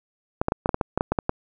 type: clicks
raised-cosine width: 1 ms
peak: -7 dBFS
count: 12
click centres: 0.415 / 0.484 / 0.521 / 0.659 / 0.692 / 0.744 / 0.812 / 0.976 / 1.009 / 1.12 / 1.188 / 1.294 s
effects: none